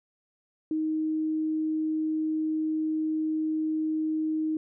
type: tone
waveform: sine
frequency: 313.1 Hz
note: D#4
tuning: 11 cents sharp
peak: -25 dBFS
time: 0.71-4.57 s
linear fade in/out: 2 ms
effects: none